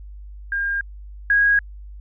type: tone pair in turn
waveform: sine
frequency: 1610 / 1645.7 Hz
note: G6 / G#6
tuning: +46 / -16 cents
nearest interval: unison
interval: 38 cents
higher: second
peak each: -20 / -13 dBFS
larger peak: second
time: 0.52-0.81 / 1.3-1.59 s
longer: neither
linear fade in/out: 2 ms
effects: added 50 Hz sine -35 dBFS peak until 2 s